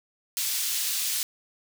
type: high-pass noise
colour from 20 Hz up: pink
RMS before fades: -28 dBFS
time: 0.37-1.23 s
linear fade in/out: 0 ms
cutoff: 4000 Hz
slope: 12 dB/octave
effects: none